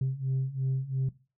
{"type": "beating tone pair", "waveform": "sine", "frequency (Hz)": [130.81, 133.71], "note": ["C3", "C3"], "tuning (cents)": [0, 38], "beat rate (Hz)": 2.9, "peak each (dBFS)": [-30, -27], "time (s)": [0.01, 1.09], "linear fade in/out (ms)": 5, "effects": ["noise-tail reverb RT60 0.3 s tail -18 dB re dry", "tanh soft clip ceiling -23 dBFS"]}